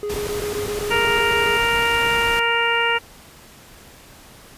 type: tone bursts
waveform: triangle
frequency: 415.3 Hz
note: G#4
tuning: in tune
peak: -21 dBFS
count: 12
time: 0.03-1.57 s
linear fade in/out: 0 ms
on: 110 ms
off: 20 ms
type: noise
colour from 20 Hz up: pink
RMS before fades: -30 dBFS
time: 0.09-2.4 s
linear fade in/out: 10 ms
type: harmonic tone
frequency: 466.2 Hz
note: A#4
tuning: in tune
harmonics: 1 / 2 / 3 / 4 / 5 / 6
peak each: -25 / -23 / -23 / -24 / -25 / -23 dBFS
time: 0.9-2.99 s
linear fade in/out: 20 ms
effects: pink hiss -45 dBFS RMS until 4.57 s + resampled to 32000 Hz